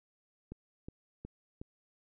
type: click train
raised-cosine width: 3 ms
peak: -30 dBFS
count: 4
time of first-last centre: 0.52-1.615 s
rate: 2.74 Hz
effects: none